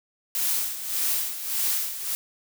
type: noise with tremolo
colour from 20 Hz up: blue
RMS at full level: -24 dBFS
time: 0.35-2.15 s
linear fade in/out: 0 ms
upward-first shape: sine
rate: 1.7 Hz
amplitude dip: 70%
effects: none